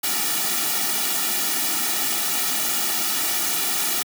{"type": "noise with comb filter", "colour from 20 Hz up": "white", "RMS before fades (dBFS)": -23, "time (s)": [0.03, 4.03], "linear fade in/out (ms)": 10, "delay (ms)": 1.9, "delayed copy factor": -0.85, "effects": ["high-pass 200 Hz 12 dB/octave"]}